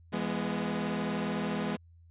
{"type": "chord", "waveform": "sawtooth", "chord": "E major", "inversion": "none", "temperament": "equal with one note detuned", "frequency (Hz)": [168.96, 207.7, 246.9], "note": ["E3", "G#3", "B3"], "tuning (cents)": [43, 0, 0], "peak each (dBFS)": [-32, -29, -32], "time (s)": [0.12, 1.77], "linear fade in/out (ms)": 20, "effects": ["added 84 Hz sine -54 dBFS peak until 2.1 s", "resampled to 8000 Hz"]}